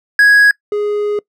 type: tone pair in turn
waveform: triangle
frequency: 1661.2 / 415.3 Hz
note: G#6 / G#4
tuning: 0 / 0 cents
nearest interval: 2 octaves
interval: 2400 cents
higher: first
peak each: -3 / -12 dBFS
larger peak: first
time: 0.19-0.51 / 0.72-1.19 s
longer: second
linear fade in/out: 2 ms
effects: noise-tail reverb RT60 0.1 s tail -23 dB re dry